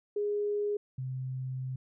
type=tone pair in turn; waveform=sine; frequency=413.2 / 129.79 Hz; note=G#4 / C3; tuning=-9 / -14 cents; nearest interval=octave + minor sixth; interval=2005 cents; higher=first; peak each=-28 / -33 dBFS; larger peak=first; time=0.16-0.77 / 0.98-1.76 s; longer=second; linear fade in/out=5 ms; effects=none